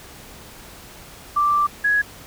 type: tone pair in turn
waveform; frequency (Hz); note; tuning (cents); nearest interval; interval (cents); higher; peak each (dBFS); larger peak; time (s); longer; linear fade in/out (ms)
sine; 1174.7 / 1670.9; D6 / G#6; 0 / +10; tritone; 610; second; -15; neither; 1.36-1.67 / 1.84-2.02; first; 10
effects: pink hiss -42 dBFS RMS until 2.26 s